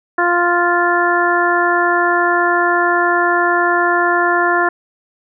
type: harmonic tone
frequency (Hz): 349.2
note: F4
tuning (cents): 0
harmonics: 1 / 2 / 3 / 4 / 5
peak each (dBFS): -18 / -18 / -18 / -18 / -18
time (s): 0.18-4.69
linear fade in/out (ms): 5
effects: none